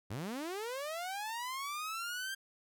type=linear sweep; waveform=sawtooth; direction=up; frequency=87.6 to 1595 Hz; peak=-34 dBFS; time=0.1-2.35 s; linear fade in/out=10 ms; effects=none